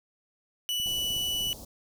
40% pulse tone, 2960 Hz, F#7, in tune, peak -27 dBFS, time 0.69-1.53 s, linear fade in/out 0 ms
click train, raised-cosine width 5 ms, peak -34 dBFS, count 12, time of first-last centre 0.8-1.471 s, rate 16.4 Hz
pink band-stop noise, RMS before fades -44 dBFS, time 0.86-1.65 s, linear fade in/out 5 ms, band 830 to 4400 Hz, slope 24 dB/octave
effects none

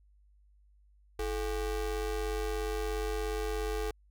square ring-modulated tone, 191.5 Hz, G3, 40 cents flat, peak -29 dBFS, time 1.19-3.91 s, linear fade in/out 5 ms, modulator 240 Hz, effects added 50 Hz sine -60 dBFS peak until 4.1 s

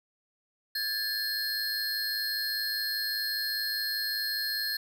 square tone cluster, 1642 / 1747 / 4238 Hz, G#6 / A6 / C8, -20 / -13 / +21 cents, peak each -38 / -38 / -31 dBFS, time 0.75-4.77 s, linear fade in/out 5 ms, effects none

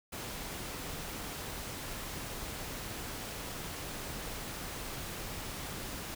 pink noise, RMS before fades -41 dBFS, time 0.12-6.15 s, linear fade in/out 10 ms, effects none

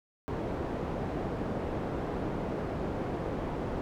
white low-pass noise, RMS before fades -34 dBFS, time 0.28-3.81 s, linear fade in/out 0 ms, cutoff 510 Hz, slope 12 dB/octave, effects none

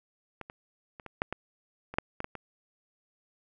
clicks, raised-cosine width 0.5 ms, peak -24 / -27 / -29 / -27 / -12 / -18 / -25 / -9 / -19 / -19 / -24 dBFS, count 11, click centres 0.413 / 0.499 / 0.998 / 1.063 / 1.219 / 1.326 / 1.94 / 1.985 / 2.204 / 2.244 / 2.353 s, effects none

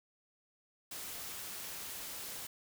white noise, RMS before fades -44 dBFS, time 0.91-2.47 s, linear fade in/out 5 ms, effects none

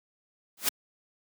white noise with exponential growth, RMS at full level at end -20 dBFS, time 0.57-0.69 s, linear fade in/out 5 ms, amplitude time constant 25 ms, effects high-pass 150 Hz 12 dB/octave

